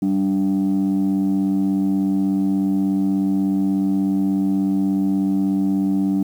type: tone pair together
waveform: sine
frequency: 193.75 / 290.3 Hz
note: G3 / D4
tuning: -20 / -20 cents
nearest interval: perfect fifth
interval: 700 cents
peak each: -17 dBFS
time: 0.02-6.23 s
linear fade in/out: 5 ms
effects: tanh soft clip ceiling -13 dBFS + 8-bit